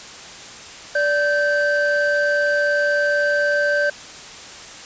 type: tone pair together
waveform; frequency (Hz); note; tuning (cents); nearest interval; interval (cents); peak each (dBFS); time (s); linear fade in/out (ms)
triangle; 582.8 / 1556; D5 / G6; -13 / -13; octave + perfect fourth; 1700; -17; 0.95-3.9; 5
effects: white hiss -37 dBFS RMS until 4.85 s + resampled to 16000 Hz